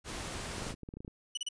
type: noise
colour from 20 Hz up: pink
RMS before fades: -40 dBFS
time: 0.04-0.75 s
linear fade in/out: 50 ms
type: clicks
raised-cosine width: 3 ms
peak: -31 dBFS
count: 12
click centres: 0.582 / 0.622 / 0.669 / 0.707 / 0.741 / 0.833 / 0.889 / 0.939 / 0.97 / 1.005 / 1.048 / 1.079 s
type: tone bursts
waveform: sawtooth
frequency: 2960 Hz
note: F#7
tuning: in tune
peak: -30 dBFS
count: 3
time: 1.35-1.488 s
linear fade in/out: 5 ms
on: 24 ms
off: 33 ms
effects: resampled to 22050 Hz